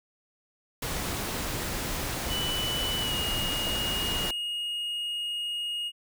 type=noise; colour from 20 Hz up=pink; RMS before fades=-32 dBFS; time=0.82-4.31 s; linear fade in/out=5 ms
type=tone with pitch glide; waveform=triangle; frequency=2973 to 2867 Hz; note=F#7 to F7; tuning=+8 to +45 cents; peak=-28 dBFS; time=2.28-5.92 s; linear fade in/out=50 ms; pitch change=-63 cents; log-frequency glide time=3-3.15 s
effects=none